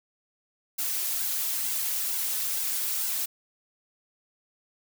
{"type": "noise with flanger", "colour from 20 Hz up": "blue", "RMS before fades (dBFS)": -29, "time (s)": [0.78, 3.26], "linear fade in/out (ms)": 10, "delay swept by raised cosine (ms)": [1.6, 4.4], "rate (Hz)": 2.2, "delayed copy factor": -1, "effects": []}